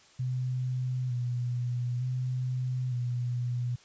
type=tone with vibrato; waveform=sine; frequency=124.7 Hz; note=B2; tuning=17 cents sharp; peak=-28 dBFS; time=0.19-3.76 s; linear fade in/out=10 ms; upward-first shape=square; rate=0.55 Hz; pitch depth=33 cents each way; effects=white hiss -58 dBFS RMS until 3.84 s + resampled to 16000 Hz